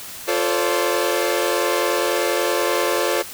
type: chord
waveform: sawtooth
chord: D minor seventh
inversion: first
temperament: equal with one note detuned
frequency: 349.2 / 440 / 523.3 / 573.6 Hz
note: F4 / A4 / C5 / D5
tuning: 0 / 0 / 0 / -41 cents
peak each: -20 dBFS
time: 0.27-3.23 s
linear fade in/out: 20 ms
effects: white hiss -35 dBFS RMS until 3.33 s